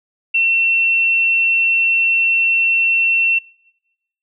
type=tone; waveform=sine; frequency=2705 Hz; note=E7; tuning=44 cents sharp; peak=-12 dBFS; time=0.34-3.39 s; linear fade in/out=10 ms; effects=noise-tail reverb RT60 1.0 s tail -24 dB re dry